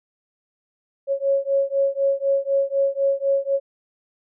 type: beating tone pair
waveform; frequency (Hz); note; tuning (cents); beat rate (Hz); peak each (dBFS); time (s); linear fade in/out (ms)
sine; 549 / 553; C#5 / C#5; -17 / -4; 4; -21; 1.07-3.6; 50
effects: none